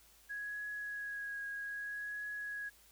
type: tone with vibrato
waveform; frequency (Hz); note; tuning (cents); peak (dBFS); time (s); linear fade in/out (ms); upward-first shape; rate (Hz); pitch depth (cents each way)
sine; 1661.2; G#6; 0; -39; 0.29-2.7; 20; triangle; 0.63; 20
effects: added 53 Hz sine -70 dBFS peak until 2.91 s + white hiss -64 dBFS RMS until 2.91 s